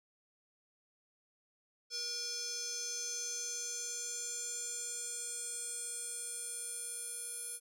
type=tone with band-pass filter sweep; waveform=square; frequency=478.5 Hz; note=A#4; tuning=45 cents sharp; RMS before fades=-41 dBFS; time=1.9-7.6 s; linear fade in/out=50 ms; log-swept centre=5400 to 10000 Hz; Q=5.7; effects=none